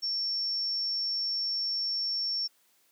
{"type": "tone", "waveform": "sine", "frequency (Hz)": 5450, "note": "F8", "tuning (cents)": -43, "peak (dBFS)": -28, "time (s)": [0.02, 2.48], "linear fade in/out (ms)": 20, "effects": ["white hiss -67 dBFS RMS until 2.91 s", "high-pass 200 Hz 12 dB/octave"]}